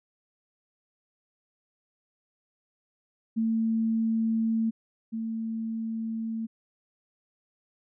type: tone pair in turn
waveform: sine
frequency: 224.5 / 224.5 Hz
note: A3 / A3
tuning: +35 / +35 cents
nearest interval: unison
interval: 0 cents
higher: neither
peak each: -23 / -29 dBFS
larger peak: first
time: 3.36-4.71 / 5.12-6.47 s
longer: neither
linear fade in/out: 20 ms
effects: none